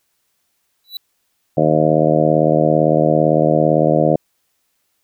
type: tone with exponential growth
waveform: square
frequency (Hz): 3951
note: B7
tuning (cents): 0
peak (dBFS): -22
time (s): 0.84-0.97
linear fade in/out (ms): 2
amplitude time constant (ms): 27
type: harmonic tone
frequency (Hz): 77.78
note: D#2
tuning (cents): 0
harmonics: 2 / 3 / 4 / 5 / 6 / 7 / 8 / 9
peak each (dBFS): -18 / -22 / -19 / -23 / -21 / -17 / -18 / -21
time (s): 1.57-4.16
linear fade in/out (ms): 5
effects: white hiss -67 dBFS RMS until 5.03 s